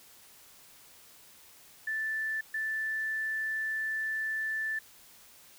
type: tone bursts at uneven times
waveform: sine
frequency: 1760 Hz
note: A6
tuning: in tune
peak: -30 dBFS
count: 2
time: 1.87-2.41 / 2.54-4.79 s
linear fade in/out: 5 ms
effects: white hiss -56 dBFS RMS until 5.58 s